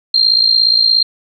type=tone with amplitude modulation; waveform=sine; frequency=4186 Hz; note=C8; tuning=in tune; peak=-5 dBFS; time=0.14-1.03 s; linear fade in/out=5 ms; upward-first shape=sine; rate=57.1 Hz; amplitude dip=75%; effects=none